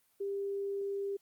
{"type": "tone", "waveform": "sine", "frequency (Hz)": 397.7, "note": "G4", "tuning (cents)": 25, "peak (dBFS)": -33, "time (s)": [0.2, 1.17], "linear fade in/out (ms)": 10, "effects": ["white hiss -72 dBFS RMS until 1.21 s", "Opus 32 kbps"]}